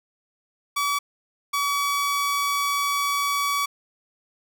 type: tone pair in turn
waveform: sawtooth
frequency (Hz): 1143 / 1138.5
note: D6 / C#6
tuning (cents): -47 / +46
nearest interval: unison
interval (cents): 7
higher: first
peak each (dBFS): -18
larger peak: neither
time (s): 0.76-0.99 / 1.53-3.66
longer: second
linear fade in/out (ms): 10
effects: none